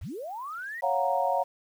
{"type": "linear sweep", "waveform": "sine", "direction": "up", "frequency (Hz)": [42.6, 1953], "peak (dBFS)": -34, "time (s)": [0.01, 0.81], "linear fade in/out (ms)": 10}
{"type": "chord", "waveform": "sine", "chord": "Gb major seventh", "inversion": "second", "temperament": "equal", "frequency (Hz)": [554.4, 698.5, 740, 932.3], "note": ["Db5", "F5", "Gb5", "Bb5"], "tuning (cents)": [0, 0, 0, 0], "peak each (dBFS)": -29, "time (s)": [0.82, 1.44], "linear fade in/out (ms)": 20}
{"effects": ["9-bit"]}